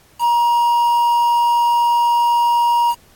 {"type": "tone with quantisation", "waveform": "triangle", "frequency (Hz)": 948, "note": "A#5", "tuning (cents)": 29, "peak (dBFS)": -10, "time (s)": [0.19, 2.95], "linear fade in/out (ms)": 50, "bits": 5, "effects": ["pink hiss -51 dBFS RMS until 3.15 s", "AAC 64 kbps"]}